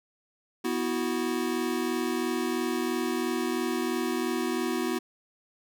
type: chord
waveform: square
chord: B suspended fourth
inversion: none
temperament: equal with one note detuned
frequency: 246.9 / 327 / 370 Hz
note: B3 / E4 / F#4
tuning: 0 / -14 / 0 cents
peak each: -32 dBFS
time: 0.64-4.99 s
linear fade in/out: 10 ms
effects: none